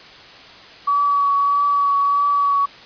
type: tone with vibrato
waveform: sine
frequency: 1137 Hz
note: C#6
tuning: 44 cents sharp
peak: -14 dBFS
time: 0.87-2.66 s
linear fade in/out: 10 ms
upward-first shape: triangle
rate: 1.6 Hz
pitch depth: 19 cents each way
effects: white hiss -41 dBFS RMS until 2.85 s + resampled to 11025 Hz